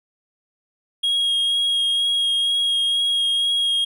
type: tone with vibrato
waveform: triangle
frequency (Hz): 3275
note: G#7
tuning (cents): -25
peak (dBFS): -16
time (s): 1.03-3.85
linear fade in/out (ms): 10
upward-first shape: sine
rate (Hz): 2.1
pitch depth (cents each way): 12
effects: none